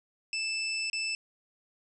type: tone with dropouts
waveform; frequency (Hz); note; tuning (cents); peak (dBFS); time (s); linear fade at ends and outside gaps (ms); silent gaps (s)
25% pulse; 2637; E7; 0; -26; 0.33-1.15; 1; 0.899-0.931
effects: resampled to 24000 Hz + 11-bit